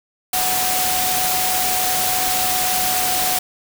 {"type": "tone in noise", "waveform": "sine", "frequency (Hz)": 739, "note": "F#5", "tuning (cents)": -2, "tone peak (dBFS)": -23, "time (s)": [0.33, 3.39], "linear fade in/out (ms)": 5, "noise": "white", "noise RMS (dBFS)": -20, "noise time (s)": [0.33, 3.39], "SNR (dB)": -6, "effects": []}